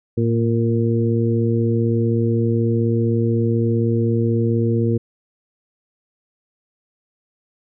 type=harmonic tone with a mistuned harmonic; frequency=115.9 Hz; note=A#2; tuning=10 cents flat; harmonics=1 / 2 / 3 / 4; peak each=-18 / -21 / -23 / -24 dBFS; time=0.17-4.98 s; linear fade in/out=10 ms; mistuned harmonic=1; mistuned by=-45 cents; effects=none